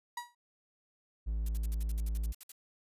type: tone with exponential decay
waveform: 35% pulse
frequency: 962 Hz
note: B5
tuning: 46 cents flat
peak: -32 dBFS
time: 0.17-0.35 s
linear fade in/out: 5 ms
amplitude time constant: 37 ms
type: tone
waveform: triangle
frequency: 54.6 Hz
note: A1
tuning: 13 cents flat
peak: -29 dBFS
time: 1.26-2.33 s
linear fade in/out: 20 ms
type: noise bursts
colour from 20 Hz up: blue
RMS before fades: -47 dBFS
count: 13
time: 1.46-2.519 s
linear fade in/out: 2 ms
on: 27 ms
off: 59 ms
effects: resampled to 32000 Hz